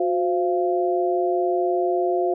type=tone cluster; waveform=sine; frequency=362.2 / 521 / 688 Hz; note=F#4 / C5 / F5; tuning=-37 / -7 / -26 cents; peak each=-21 / -28 / -23 dBFS; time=0-2.34 s; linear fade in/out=5 ms; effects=none